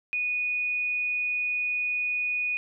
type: tone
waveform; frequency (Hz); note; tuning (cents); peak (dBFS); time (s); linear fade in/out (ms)
sine; 2475; D#7; -10; -25; 0.13-2.57; 0
effects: none